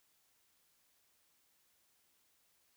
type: silence
effects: white hiss -74 dBFS RMS until 2.76 s